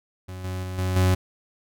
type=tone with level steps; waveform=40% pulse; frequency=92.5 Hz; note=F#2; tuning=in tune; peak=-33 / -27 / -29 / -22 / -16 dBFS; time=0.28-1.15 s; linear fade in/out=10 ms; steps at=0.44 / 0.63 / 0.78 / 0.96 s; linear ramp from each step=5 ms; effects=none